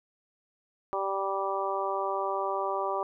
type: harmonic tone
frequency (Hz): 195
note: G3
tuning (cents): -9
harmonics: 2 / 3 / 4 / 5 / 6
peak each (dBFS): -34 / -34 / -34 / -34 / -34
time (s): 0.93-3.03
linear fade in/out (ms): 0
effects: none